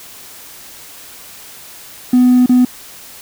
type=tone with dropouts; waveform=triangle; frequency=249.5 Hz; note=B3; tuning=18 cents sharp; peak=-3 dBFS; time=2.13-2.65 s; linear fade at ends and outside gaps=5 ms; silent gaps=2.461-2.493 s; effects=tanh soft clip ceiling -2 dBFS + white hiss -36 dBFS RMS until 3.21 s